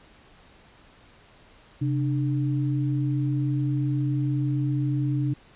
sine tone pair together, 133.1 / 298.8 Hz, C3 / D4, +30 / +30 cents, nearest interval octave + major second, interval 1400 cents, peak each -23 / -28 dBFS, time 1.81-5.34 s, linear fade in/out 10 ms, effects pink hiss -54 dBFS RMS until 5.55 s + resampled to 8000 Hz

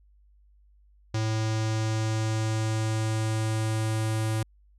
square tone with low-pass filter sweep, 110 Hz, A2, in tune, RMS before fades -27 dBFS, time 1.14-4.43 s, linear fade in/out 5 ms, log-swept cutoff 6000 to 10000 Hz, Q 2, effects added 50 Hz sine -56 dBFS peak until 4.78 s

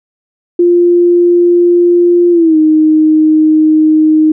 sine tone with pitch glide, 349.2 to 311.1 Hz, F4 to D#4, 0 to 0 cents, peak -4 dBFS, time 0.59-4.32 s, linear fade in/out 5 ms, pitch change -200 cents, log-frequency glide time 2.31-2.57 s, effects none

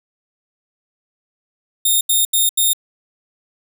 5% pulse tone bursts, 3669 Hz, A#7, 28 cents flat, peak -5 dBFS, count 4, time 1.85-2.733 s, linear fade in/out 5 ms, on 160 ms, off 81 ms, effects none

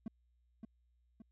triangle tone with echo, 221.3 Hz, A3, 10 cents sharp, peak -36 dBFS, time 0.06-0.08 s, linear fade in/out 2 ms, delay 570 ms, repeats 2, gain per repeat -6 dB, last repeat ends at 1.22 s, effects added 60 Hz sine -70 dBFS peak until 1.31 s

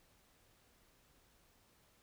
silence, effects pink hiss -70 dBFS RMS until 2.02 s

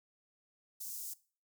white high-pass noise, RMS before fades -43 dBFS, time 0.8-1.14 s, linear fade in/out 10 ms, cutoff 5800 Hz, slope 24 dB/octave, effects noise-tail reverb RT60 0.4 s tail -20 dB re dry

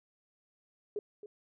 sine tone with echo, 415.3 Hz, G#4, in tune, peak -32 dBFS, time 0.96-0.99 s, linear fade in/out 2 ms, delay 270 ms, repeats 1, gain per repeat -12 dB, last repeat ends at 1.26 s, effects none

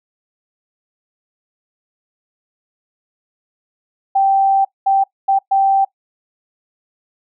sine tone bursts at uneven times, 781 Hz, G5, 7 cents flat, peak -10 dBFS, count 4, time 4.15-4.65 / 4.86-5.04 / 5.28-5.39 / 5.51-5.85 s, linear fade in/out 10 ms, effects noise-tail reverb RT60 0.1 s tail -21 dB re dry

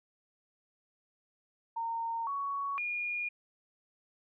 sine tone with pitch steps, 918 / 1118 / 2430 Hz, A#5 / C#6 / D#7, -27 / +14 / -42 cents, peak -32 dBFS, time 1.76-3.29 s, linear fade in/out 10 ms, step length 510 ms, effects none

